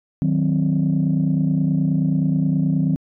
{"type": "chord", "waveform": "sine", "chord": "C diminished", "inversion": "first", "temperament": "equal", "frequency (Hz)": [155.56, 185, 261.6], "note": ["Eb3", "Gb3", "C4"], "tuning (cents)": [0, 0, 0], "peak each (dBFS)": [-18, -20, -21], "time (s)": [0.22, 2.96], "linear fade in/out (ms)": 0, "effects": ["tanh soft clip ceiling -10 dBFS"]}